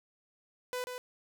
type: tone with echo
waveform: sawtooth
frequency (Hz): 499.3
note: B4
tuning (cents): +19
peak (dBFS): -30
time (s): 0.73-0.84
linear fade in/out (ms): 0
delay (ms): 140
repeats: 1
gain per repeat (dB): -5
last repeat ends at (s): 0.98
effects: none